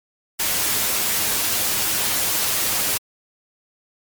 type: noise with comb filter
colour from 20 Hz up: white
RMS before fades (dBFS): -21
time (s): 0.39-2.98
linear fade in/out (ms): 10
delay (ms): 9.6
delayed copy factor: +0.5
effects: MP3 96 kbps